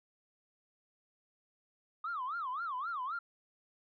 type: tone with vibrato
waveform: sine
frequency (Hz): 1183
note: D6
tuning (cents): +12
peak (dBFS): -34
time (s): 2.04-3.19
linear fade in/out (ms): 5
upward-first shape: sine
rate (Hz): 3.8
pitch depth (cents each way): 300
effects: tanh soft clip ceiling -31 dBFS